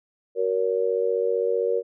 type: tone with amplitude modulation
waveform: sine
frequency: 470 Hz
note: A#4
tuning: 14 cents sharp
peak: -16 dBFS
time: 0.35-1.83 s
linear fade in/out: 50 ms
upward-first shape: sine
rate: 95.5 Hz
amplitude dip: 100%
effects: none